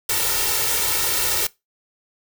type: noise with comb filter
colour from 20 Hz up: white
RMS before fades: -21 dBFS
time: 0.09-1.47 s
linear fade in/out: 5 ms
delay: 2.2 ms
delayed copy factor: +1
effects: noise-tail reverb RT60 0.2 s tail -21 dB re dry